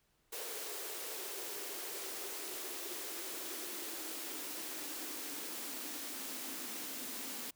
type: noise with high-pass filter sweep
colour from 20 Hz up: white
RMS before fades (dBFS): -43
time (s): 0.32-7.51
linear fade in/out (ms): 10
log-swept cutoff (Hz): 430 to 250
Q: 5
effects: pink hiss -75 dBFS RMS until 7.55 s